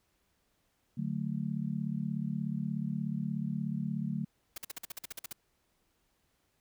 sine chord, D major, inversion none, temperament just, 146.83 / 183.54 / 220.2 Hz, D3 / F#3 / A3, 0 / -14 / +2 cents, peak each -36 dBFS, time 0.97-4.25 s, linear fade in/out 10 ms
white noise bursts, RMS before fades -40 dBFS, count 12, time 4.56-5.328 s, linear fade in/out 5 ms, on 20 ms, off 48 ms
effects pink hiss -75 dBFS RMS until 6.6 s

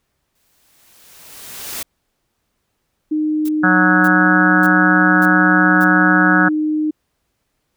white noise with exponential growth, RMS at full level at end -25 dBFS, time 0.35-1.83 s, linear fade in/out 5 ms, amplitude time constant 320 ms
sine tone, 306.8 Hz, D#4, 24 cents flat, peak -15 dBFS, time 3.11-6.91 s, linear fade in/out 10 ms
blue noise bursts, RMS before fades -33 dBFS, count 5, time 3.45-5.845 s, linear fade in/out 5 ms, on 39 ms, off 550 ms
harmonic tone, 184 Hz, F#3, 9 cents flat, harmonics 1 / 3 / 4 / 5 / 6 / 7 / 8 / 9, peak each -17 / -27 / -22 / -27 / -27 / -19 / -15 / -17 dBFS, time 3.63-6.49 s, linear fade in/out 10 ms
effects pink hiss -70 dBFS RMS until 7.76 s

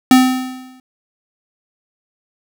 square tone with exponential decay, 256.9 Hz, C4, 32 cents flat, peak -4 dBFS, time 0.11-0.8 s, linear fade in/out 2 ms, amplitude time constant 150 ms, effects none

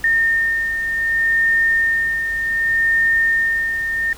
sine beating tone pair, 1822 / 1822.66 Hz, A#6 / A#6, -40 / -39 cents, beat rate 0.66 Hz, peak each -15 / -24 dBFS, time 0.04-4.13 s, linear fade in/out 2 ms, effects added 50 Hz sine -39 dBFS peak until 4.17 s + pink hiss -40 dBFS RMS until 4.17 s

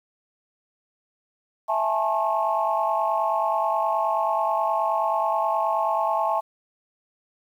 sine chord, A major seventh, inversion second, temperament equal with one note detuned, 659.3 / 830.6 / 880 / 1083.4 Hz, E5 / G#5 / A5 / C#6, 0 / 0 / 0 / -40 cents, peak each -25 / -27 / -25 / -26 dBFS, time 1.68-6.41 s, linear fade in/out 20 ms, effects tanh soft clip ceiling -11 dBFS + 9-bit

